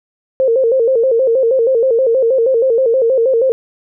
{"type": "tone with vibrato", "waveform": "sine", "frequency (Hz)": 491.7, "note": "B4", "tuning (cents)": -8, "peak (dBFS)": -9, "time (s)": [0.4, 3.52], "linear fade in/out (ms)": 0, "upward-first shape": "square", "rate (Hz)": 6.3, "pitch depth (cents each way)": 120, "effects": []}